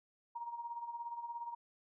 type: tone with tremolo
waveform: sine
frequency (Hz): 941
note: A#5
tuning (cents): +16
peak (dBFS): -38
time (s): 0.35-1.55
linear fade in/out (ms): 10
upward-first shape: sine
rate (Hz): 17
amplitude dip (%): 65
effects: none